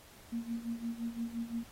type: tone with tremolo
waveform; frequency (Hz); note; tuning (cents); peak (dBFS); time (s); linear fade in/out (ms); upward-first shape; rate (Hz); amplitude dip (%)
sine; 232.3; A#3; -6; -32; 0.32-1.64; 10; sine; 5.8; 80
effects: pink hiss -57 dBFS RMS until 1.71 s + AAC 48 kbps